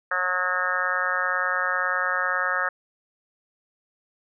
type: harmonic tone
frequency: 182 Hz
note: F#3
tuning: 28 cents flat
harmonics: 3 / 4 / 5 / 6 / 7 / 8 / 9 / 10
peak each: -33 / -36 / -37 / -34 / -27 / -30 / -27 / -30 dBFS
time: 0.11-2.69 s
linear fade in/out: 5 ms
effects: none